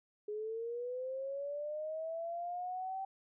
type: linear sweep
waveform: sine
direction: up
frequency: 415.3 to 776 Hz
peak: -37 dBFS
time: 0.28-3.05 s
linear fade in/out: 5 ms
effects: none

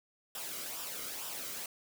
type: noise with flanger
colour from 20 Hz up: white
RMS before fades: -41 dBFS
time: 0.35-1.66 s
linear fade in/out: 2 ms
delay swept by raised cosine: 0.46 to 1.17 ms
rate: 2.2 Hz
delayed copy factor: -0.55
effects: none

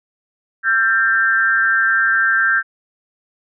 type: tone with amplitude modulation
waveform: sine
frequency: 1578 Hz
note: G6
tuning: 11 cents sharp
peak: -8 dBFS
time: 0.63-2.63 s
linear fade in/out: 50 ms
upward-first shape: sine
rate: 220 Hz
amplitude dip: 95%
effects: none

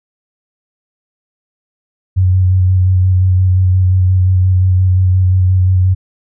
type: tone with vibrato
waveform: sine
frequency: 92.5 Hz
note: F#2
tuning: in tune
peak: -7 dBFS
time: 2.16-5.95 s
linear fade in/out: 20 ms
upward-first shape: square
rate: 5.7 Hz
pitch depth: 17 cents each way
effects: none

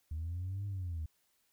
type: linear two-way sweep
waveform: sine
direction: up then down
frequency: 76.1 to 101.9 to 76.1 Hz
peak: -34 dBFS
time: 0.11-1.06 s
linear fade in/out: 5 ms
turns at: 0.66 s
effects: tanh soft clip ceiling -33 dBFS + white hiss -75 dBFS RMS until 1.52 s

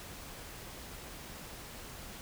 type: silence
effects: pink hiss -47 dBFS RMS until 2.21 s

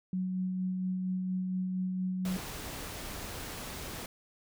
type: tone with tremolo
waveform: sine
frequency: 185 Hz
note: F#3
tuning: in tune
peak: -29 dBFS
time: 0.13-2.37 s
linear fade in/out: 2 ms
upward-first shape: sine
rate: 4.3 Hz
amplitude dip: 25%
type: noise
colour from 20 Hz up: pink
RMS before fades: -41 dBFS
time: 2.25-4.06 s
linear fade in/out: 2 ms
effects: none

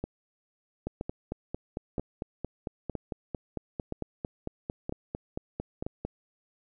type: two click trains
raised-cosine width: 2 ms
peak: -19 / -19 dBFS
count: 24 / 7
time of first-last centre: 0.87-6.05 / 0.04-5.865 s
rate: 4.44 / 1.03 Hz
effects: none

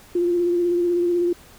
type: tone with vibrato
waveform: sine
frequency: 349.2 Hz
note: F4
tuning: in tune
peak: -17 dBFS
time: 0.15-1.33 s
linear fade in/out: 5 ms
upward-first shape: sine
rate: 16 Hz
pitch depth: 26 cents each way
effects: pink hiss -48 dBFS RMS until 1.58 s

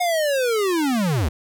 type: linear sweep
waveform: square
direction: down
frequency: 725 to 63.2 Hz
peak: -19 dBFS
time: 0-1.29 s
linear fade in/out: 10 ms
effects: none

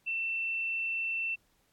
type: tone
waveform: sine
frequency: 2684 Hz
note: E7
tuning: 31 cents sharp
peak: -30 dBFS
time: 0.06-1.36 s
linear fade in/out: 20 ms
effects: pink hiss -71 dBFS RMS until 1.72 s + AAC 64 kbps

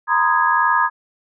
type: tone cluster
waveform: sine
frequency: 942 / 1024 / 1241 / 1658 Hz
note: A#5 / C6 / D#6 / G#6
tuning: +18 / -38 / -5 / -3 cents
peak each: -19 dBFS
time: 0.07-0.9 s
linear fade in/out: 50 ms
effects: none

